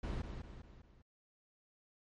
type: noise with echo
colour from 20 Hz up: brown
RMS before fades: -39 dBFS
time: 0.03-0.22 s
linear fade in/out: 5 ms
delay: 200 ms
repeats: 4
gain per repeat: -6 dB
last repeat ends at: 1.02 s
effects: low-pass 5000 Hz 12 dB/octave + MP3 48 kbps